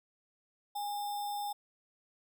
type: tone with sample-and-hold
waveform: sine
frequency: 820 Hz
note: G#5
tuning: 22 cents flat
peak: -34 dBFS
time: 0.75-1.53 s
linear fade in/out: 10 ms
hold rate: 4410 Hz
effects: none